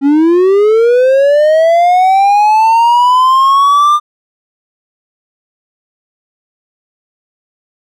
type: linear sweep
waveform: triangle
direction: up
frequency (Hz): 271.3 to 1206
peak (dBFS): -3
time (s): 0.01-4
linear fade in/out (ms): 50
effects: none